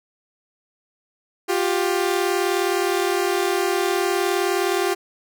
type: tone pair together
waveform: sawtooth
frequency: 353.2 / 392.7 Hz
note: F4 / G4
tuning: +20 / +3 cents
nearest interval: major second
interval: 183 cents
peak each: -18 dBFS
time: 1.48-4.95 s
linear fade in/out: 20 ms
effects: none